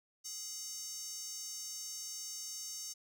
square tone with high-pass filter, 421.3 Hz, G#4, 25 cents sharp, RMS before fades -44 dBFS, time 0.24-2.94 s, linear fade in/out 20 ms, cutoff 6000 Hz, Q 6, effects none

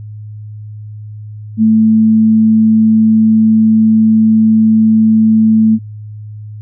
sine tone, 220 Hz, A3, in tune, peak -5 dBFS, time 1.57-5.79 s, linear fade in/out 50 ms, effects added 106 Hz sine -25 dBFS peak until 6.61 s

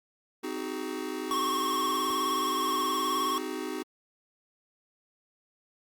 square chord, Ab dominant seventh, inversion first, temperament just, 259.6 / 311.5 / 373.8 / 415.3 Hz, C4 / Eb4 / Gb4 / Ab4, -13 / +2 / +18 / 0 cents, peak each -40 / -38 / -38 / -41 dBFS, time 0.43-3.83 s, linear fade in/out 10 ms
square tone with vibrato, 1100 Hz, C#6, 14 cents flat, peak -28 dBFS, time 1.31-3.38 s, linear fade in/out 0 ms, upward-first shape sine, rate 19 Hz, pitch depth 48 cents each way
click, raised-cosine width 1 ms, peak -28 dBFS, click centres 2.105 s
effects Opus 48 kbps

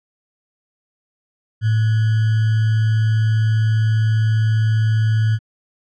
sine tone with sample-and-hold, 110 Hz, A2, in tune, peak -13 dBFS, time 1.61-5.39 s, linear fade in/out 50 ms, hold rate 1575 Hz, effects low-pass 4000 Hz 12 dB/octave

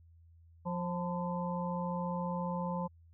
harmonic tone with a mistuned harmonic, 176.6 Hz, F3, 20 cents sharp, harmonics 1 / 3 / 5 / 6, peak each -35 / -40 / -40 / -42 dBFS, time 0.65-2.88 s, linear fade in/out 20 ms, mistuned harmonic 6, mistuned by -70 cents, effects added 83 Hz sine -57 dBFS peak until 3.13 s

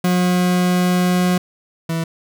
40% pulse tone pair in turn, 180.1 / 164.17 Hz, F#3 / E3, -46 / -7 cents, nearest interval major second, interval 161 cents, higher first, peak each -13 / -18 dBFS, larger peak first, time 0.04-1.38 / 1.89-2.04 s, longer first, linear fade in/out 5 ms, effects none

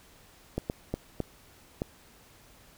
clicks, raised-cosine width 2 ms, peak -16 dBFS, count 5, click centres 0.58 / 0.699 / 0.94 / 1.203 / 1.819 s, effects pink hiss -57 dBFS RMS until 2.77 s

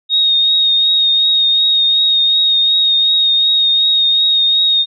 sine tone with vibrato, 3729 Hz, A#7, in tune, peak -9 dBFS, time 0.09-4.86 s, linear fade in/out 50 ms, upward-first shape triangle, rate 2.7 Hz, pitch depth 26 cents each way, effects none

